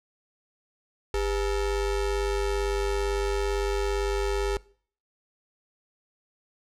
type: ring-modulated tone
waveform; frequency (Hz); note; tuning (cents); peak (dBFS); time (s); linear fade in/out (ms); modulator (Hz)
square; 224.9; A3; +38; -22; 1.14-4.57; 2; 176
effects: noise-tail reverb RT60 0.5 s tail -22 dB re dry + low-pass 9000 Hz 12 dB/octave